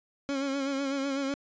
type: tone with vibrato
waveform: 30% pulse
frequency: 274.9 Hz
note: C#4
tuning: 14 cents flat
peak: -26 dBFS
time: 0.29-1.34 s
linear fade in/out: 0 ms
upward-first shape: sine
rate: 8 Hz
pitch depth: 46 cents each way
effects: resampled to 16000 Hz